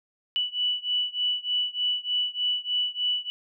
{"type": "beating tone pair", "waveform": "sine", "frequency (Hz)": [2960, 2963.3], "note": ["F#7", "F#7"], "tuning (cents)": [0, 2], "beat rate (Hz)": 3.3, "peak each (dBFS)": [-27, -28], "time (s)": [0.36, 3.3], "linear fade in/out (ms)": 0, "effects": []}